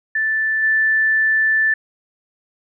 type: tone with level steps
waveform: sine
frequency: 1760 Hz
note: A6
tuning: in tune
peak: -16 / -13 dBFS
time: 0.15-1.74 s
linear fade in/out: 5 ms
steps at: 0.62 s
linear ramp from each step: 20 ms
effects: none